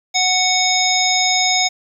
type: harmonic tone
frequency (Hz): 740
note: F#5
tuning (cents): 0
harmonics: 1 / 3 / 5 / 7 / 9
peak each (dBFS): -20 / -20 / -20 / -20 / -20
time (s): 0.14-1.69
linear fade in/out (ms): 20
effects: 8-bit